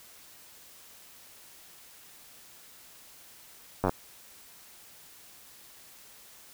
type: slowing click train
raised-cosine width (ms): 1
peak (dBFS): -12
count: 6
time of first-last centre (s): 3.84-3.894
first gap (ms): 10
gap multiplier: 1.04
effects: white hiss -53 dBFS RMS until 6.53 s